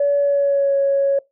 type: tone with pitch glide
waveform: sine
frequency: 570 to 554.1 Hz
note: C#5 to C#5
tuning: +48 to -1 cents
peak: -13 dBFS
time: 0-1.19 s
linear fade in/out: 5 ms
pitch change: -49 cents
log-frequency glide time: 0.17-0.76 s
effects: noise-tail reverb RT60 0.2 s tail -22 dB re dry + tanh soft clip ceiling -9 dBFS